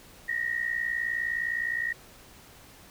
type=tone pair together; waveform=sine; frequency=1849 / 1908.7 Hz; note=A#6 / A#6; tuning=-15 / +40 cents; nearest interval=minor second; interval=55 cents; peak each=-30 / -30 dBFS; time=0.28-1.93 s; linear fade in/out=10 ms; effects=pink hiss -52 dBFS RMS until 2.9 s

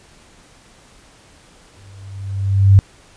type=tone with exponential growth; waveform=sine; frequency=98 Hz; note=G2; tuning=in tune; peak=-3 dBFS; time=1.77-2.79 s; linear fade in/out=0 ms; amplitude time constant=220 ms; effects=pink hiss -48 dBFS RMS until 3.16 s + resampled to 22050 Hz

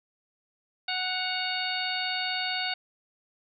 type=harmonic tone with a mistuned harmonic; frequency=740 Hz; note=F#5; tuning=in tune; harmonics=1 / 2 / 3 / 4 / 5 / 6; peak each=-35 / -35 / -35 / -35 / -35 / -35 dBFS; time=0.88-2.74 s; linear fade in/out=5 ms; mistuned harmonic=4; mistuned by=-69 cents; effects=none

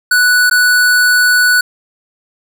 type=tone with dropouts; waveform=square; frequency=1480 Hz; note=F#6; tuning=in tune; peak=-8 dBFS; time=0.11-1.61 s; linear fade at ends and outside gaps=5 ms; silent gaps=0.498-0.511 s; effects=none

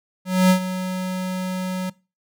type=tone with ADSR envelope; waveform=square; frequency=185 Hz; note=F#3; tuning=in tune; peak=-11 dBFS; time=0.25-1.9 s; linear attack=250 ms; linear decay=92 ms; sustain=-13 dB; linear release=8 ms; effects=noise-tail reverb RT60 0.3 s tail -22 dB re dry

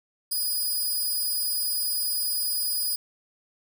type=tone; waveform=10% pulse; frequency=4945 Hz; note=D#8; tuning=12 cents flat; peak=-18 dBFS; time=0.31-2.96 s; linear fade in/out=10 ms; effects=none

